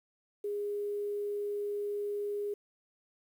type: tone with quantisation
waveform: sine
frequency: 410.6 Hz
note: G#4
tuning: 20 cents flat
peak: -32 dBFS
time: 0.44-2.54 s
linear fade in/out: 5 ms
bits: 10
effects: none